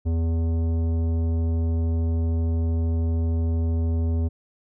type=tone with tanh clipping; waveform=triangle; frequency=82.41 Hz; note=E2; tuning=in tune; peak=-22 dBFS; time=0.05-4.29 s; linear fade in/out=20 ms; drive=17 dB; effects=none